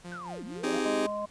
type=tone with tremolo; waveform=sawtooth; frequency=175.7 Hz; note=F3; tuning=11 cents sharp; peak=-35 dBFS; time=0.04-0.78 s; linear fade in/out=10 ms; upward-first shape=sine; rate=4.3 Hz; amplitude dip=60%
type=linear two-way sweep; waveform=sine; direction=down then up; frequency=1568 to 189.4 to 727 Hz; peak=-38 dBFS; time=0.12-0.79 s; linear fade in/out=0 ms; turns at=0.44 s
type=chord; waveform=40% pulse; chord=Ab major seventh; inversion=first; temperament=just; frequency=259.6 / 311.5 / 389.3 / 415.3 Hz; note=C4 / Eb4 / G4 / Ab4; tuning=-13 / +2 / -12 / 0 cents; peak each=-32 dBFS; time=0.63-1.07 s; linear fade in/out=10 ms
type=harmonic tone; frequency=207.7 Hz; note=G#3; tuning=in tune; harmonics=1 / 3 / 5; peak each=-41 / -32 / -36 dBFS; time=0.85-1.26 s; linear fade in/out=10 ms
effects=pink hiss -56 dBFS RMS until 1.3 s + resampled to 22050 Hz